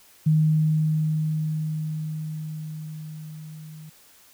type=tone with level ramp; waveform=sine; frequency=155.56 Hz; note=D#3; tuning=in tune; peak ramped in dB=-15 to -39 dBFS; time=0.26-3.9 s; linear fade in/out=10 ms; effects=white hiss -54 dBFS RMS until 4.33 s